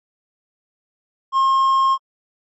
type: tone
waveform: triangle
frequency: 1071 Hz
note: C6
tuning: 40 cents sharp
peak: -11 dBFS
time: 1.32-1.98 s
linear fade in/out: 50 ms
effects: MP3 32 kbps